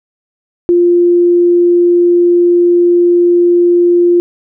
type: tone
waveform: sine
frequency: 349.2 Hz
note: F4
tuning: in tune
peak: -5 dBFS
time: 0.69-4.2 s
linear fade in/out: 0 ms
effects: none